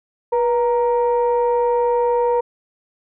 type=tone pair together; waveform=sine; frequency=484.3 / 932.3 Hz; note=B4 / A#5; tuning=-34 / 0 cents; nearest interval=major seventh; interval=1134 cents; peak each=-15 / -19 dBFS; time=0.32-2.41 s; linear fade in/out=10 ms; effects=tanh soft clip ceiling -9 dBFS